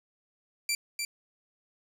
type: tone with echo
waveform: 15% pulse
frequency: 2349 Hz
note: D7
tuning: in tune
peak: -20 dBFS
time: 0.69-0.75 s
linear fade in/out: 2 ms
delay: 300 ms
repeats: 1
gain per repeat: -4 dB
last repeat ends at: 1.05 s
effects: none